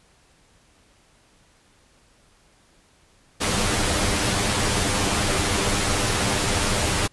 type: noise with comb filter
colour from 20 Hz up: pink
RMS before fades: -22 dBFS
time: 3.4-7.08 s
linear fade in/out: 20 ms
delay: 10 ms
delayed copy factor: +0.65
effects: pink hiss -58 dBFS RMS until 7.12 s + resampled to 24000 Hz